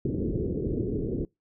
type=low-pass noise; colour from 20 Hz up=white; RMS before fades=-29 dBFS; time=0.05-1.25 s; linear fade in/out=2 ms; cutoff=430 Hz; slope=48 dB/octave; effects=noise-tail reverb RT60 0.2 s tail -25 dB re dry